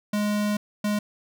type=tone pair in turn; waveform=square; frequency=208.2 / 208.2 Hz; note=G#3 / G#3; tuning=+5 / +5 cents; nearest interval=unison; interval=0 cents; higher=neither; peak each=-23 dBFS; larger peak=neither; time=0.13-0.57 / 0.84-0.99 s; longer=first; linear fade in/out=5 ms; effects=none